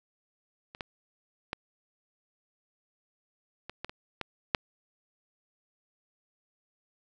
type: clicks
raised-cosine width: 0.3 ms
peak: -28 / -19 / -16 / -23 / -19 / -26 / -17 / -7 dBFS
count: 8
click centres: 0.749 / 0.808 / 1.531 / 3.696 / 3.846 / 3.895 / 4.213 / 4.548 s
effects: none